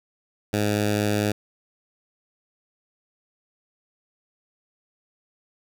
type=tone with notch filter; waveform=10% pulse; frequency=104.4 Hz; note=G#2; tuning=10 cents sharp; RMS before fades=-23 dBFS; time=0.53-1.32 s; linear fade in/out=5 ms; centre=1100 Hz; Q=1.8; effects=none